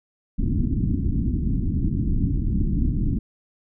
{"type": "low-pass noise", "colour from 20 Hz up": "pink", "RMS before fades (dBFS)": -22, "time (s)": [0.38, 3.19], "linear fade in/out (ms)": 10, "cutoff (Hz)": 300, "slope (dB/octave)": 48, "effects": []}